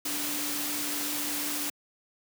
sine tone in noise, 293.9 Hz, D4, 1 cent sharp, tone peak -38 dBFS, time 0.05-1.7 s, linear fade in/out 5 ms, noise white, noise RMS -32 dBFS, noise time 0.05-1.7 s, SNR -9 dB, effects high-pass 150 Hz 12 dB/octave

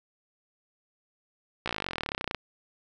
slowing click train, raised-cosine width 0.3 ms, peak -14 dBFS, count 29, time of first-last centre 1.66-2.347 s, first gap 16 ms, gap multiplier 1.03, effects none

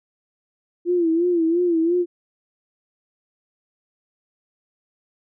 sine tone with vibrato, 340 Hz, F4, 46 cents flat, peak -16 dBFS, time 0.85-2.06 s, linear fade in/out 50 ms, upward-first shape sine, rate 2.9 Hz, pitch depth 89 cents each way, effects none

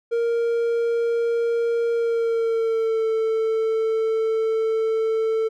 triangle tone with pitch glide, 466.2 to 444.4 Hz, A#4 to A4, 0 to +17 cents, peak -17 dBFS, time 0.11-5.49 s, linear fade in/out 20 ms, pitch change -83 cents, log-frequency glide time 1.93-3.07 s, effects none

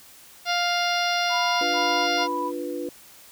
harmonic tone, 701 Hz, F5, 6 cents sharp, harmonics 1 / 2 / 3 / 4 / 5 / 6 / 7 / 8, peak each -25 / -28 / -30 / -31 / -32 / -33 / -33 / -34 dBFS, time 0.45-2.28 s, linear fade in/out 50 ms
sine tone bursts, 987.8 Hz, B5, in tune, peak -26 dBFS, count 3, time 1.29-2.52 s, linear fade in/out 50 ms, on 350 ms, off 90 ms
sine chord, B diminished, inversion first, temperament equal with one note detuned, 293.7 / 349.2 / 492.2 Hz, D4 / F4 / B4, 0 / 0 / -6 cents, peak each -32 dBFS, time 1.61-2.89 s, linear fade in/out 2 ms
effects white hiss -49 dBFS RMS until 3.31 s

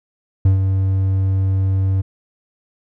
triangle tone with ADSR envelope, 95.8 Hz, G2, 39 cents flat, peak -6 dBFS, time 0.45-2.02 s, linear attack 5 ms, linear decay 120 ms, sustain -6 dB, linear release 15 ms, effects none

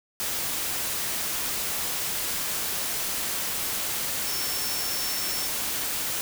sine tone in noise, 5410 Hz, E8, 44 cents sharp, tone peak -33 dBFS, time 4.27-5.47 s, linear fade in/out 0 ms, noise white, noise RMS -29 dBFS, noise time 0.2-6.21 s, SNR -7 dB, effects none

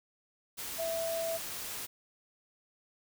sine tone in noise, 660 Hz, E5, 2 cents sharp, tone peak -32 dBFS, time 0.78-1.38 s, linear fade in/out 20 ms, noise white, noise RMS -40 dBFS, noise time 0.57-1.87 s, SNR +5 dB, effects none

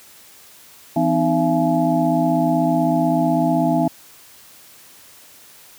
sine tone cluster, 166 / 254.8 / 310.8 / 678 / 849 Hz, E3 / C4 / D#4 / E5 / G#5, +12 / -46 / -2 / +49 / +38 cents, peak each -22 / -20 / -21 / -20 / -25 dBFS, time 0.96-3.88 s, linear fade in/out 5 ms, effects white hiss -46 dBFS RMS until 5.78 s + high-pass 60 Hz 12 dB/octave

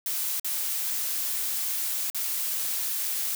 blue noise with dropouts, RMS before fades -29 dBFS, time 0.06-3.35 s, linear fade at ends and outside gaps 2 ms, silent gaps 0.398-0.445 / 2.101-2.146 s, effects none

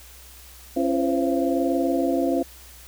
sine tone cluster, 272.3 / 338.9 / 513 / 534 / 678 Hz, C#4 / E4 / C5 / C5 / E5, -31 / +48 / -34 / +35 / +49 cents, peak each -23 / -25 / -28 / -32 / -27 dBFS, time 0.76-2.43 s, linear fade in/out 10 ms, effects added 62 Hz sine -47 dBFS peak until 2.87 s + white hiss -47 dBFS RMS until 2.87 s

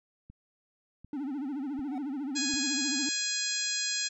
click train, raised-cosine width 5 ms, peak -36 dBFS, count 4, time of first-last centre 0.3-2.539 s, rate 1.34 Hz
triangle tone with vibrato, 278 Hz, C#4, 5 cents sharp, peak -30 dBFS, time 1.13-3.09 s, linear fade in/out 2 ms, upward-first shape sine, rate 14 Hz, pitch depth 150 cents each way
triangle tone with exponential growth, 748 Hz, F#5, 19 cents sharp, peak -33 dBFS, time 1.81-1.98 s, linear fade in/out 2 ms, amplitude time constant 36 ms
harmonic tone, 830.6 Hz, G#5, in tune, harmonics 2 / 3 / 4 / 5 / 6 / 7 / 8 / 9, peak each -39 / -39 / -39 / -35 / -37 / -43 / -37 / -35 dBFS, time 2.35-4.09 s, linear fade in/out 20 ms
effects none

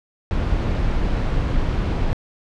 brown noise, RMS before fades -20 dBFS, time 0.31-2.13 s, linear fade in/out 0 ms, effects low-pass 4000 Hz 12 dB/octave

